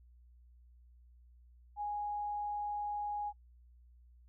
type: tone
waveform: sine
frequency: 828 Hz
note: G#5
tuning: 5 cents flat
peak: -35 dBFS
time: 1.76-3.33 s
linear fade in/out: 50 ms
effects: noise-tail reverb RT60 0.1 s tail -24 dB re dry + added 60 Hz sine -58 dBFS peak until 4.28 s